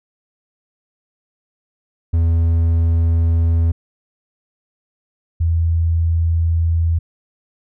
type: tone pair in turn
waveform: triangle / sine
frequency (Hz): 83 / 83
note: E2 / E2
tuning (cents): +12 / +12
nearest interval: unison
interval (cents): 0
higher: neither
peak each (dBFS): -10 / -13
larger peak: first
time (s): 2.13-3.72 / 5.4-6.99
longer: neither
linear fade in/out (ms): 10
effects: none